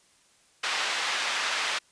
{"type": "band-pass noise", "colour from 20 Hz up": "pink", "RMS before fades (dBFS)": -29, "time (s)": [0.63, 1.79], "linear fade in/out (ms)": 10, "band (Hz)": [1200, 4500], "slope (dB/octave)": 12, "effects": ["white hiss -62 dBFS RMS until 1.91 s", "resampled to 22050 Hz"]}